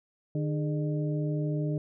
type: harmonic tone with a mistuned harmonic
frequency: 151.1 Hz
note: D3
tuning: 50 cents sharp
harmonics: 1 / 2 / 3 / 4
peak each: -28 / -34 / -38 / -40 dBFS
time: 0.35-1.78 s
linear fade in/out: 2 ms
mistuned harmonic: 3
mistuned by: -150 cents
effects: none